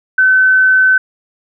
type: tone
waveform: sine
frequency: 1522 Hz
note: F#6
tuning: 48 cents sharp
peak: -6 dBFS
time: 0.18-0.98 s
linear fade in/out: 5 ms
effects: none